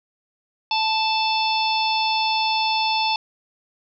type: harmonic tone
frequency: 880 Hz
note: A5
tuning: in tune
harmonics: 1 / 3 / 4 / 5 / 6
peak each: -21 / -26 / -27 / -28 / -29 dBFS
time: 0.71-3.16 s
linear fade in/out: 2 ms
effects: none